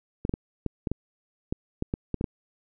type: clicks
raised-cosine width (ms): 3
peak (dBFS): -14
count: 12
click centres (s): 0.251 / 0.294 / 0.339 / 0.663 / 0.872 / 0.916 / 1.525 / 1.824 / 1.939 / 2.143 / 2.211 / 2.242
effects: none